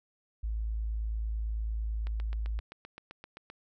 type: tone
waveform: sine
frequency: 54.5 Hz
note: A1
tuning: 16 cents flat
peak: -30 dBFS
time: 0.43-2.6 s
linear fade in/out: 10 ms
type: click train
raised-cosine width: 0.3 ms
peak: -29 dBFS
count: 12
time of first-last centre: 2.07-3.5 s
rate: 7.69 Hz
effects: none